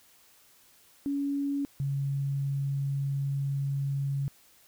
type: tone pair in turn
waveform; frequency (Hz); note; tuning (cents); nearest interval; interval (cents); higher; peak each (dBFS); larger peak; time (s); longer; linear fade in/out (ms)
sine; 281.5 / 138.89; C#4 / C#3; +27 / +4; octave; 1223; first; -27 / -27; neither; 1.06-1.65 / 1.8-4.28; second; 0
effects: white hiss -60 dBFS RMS until 4.67 s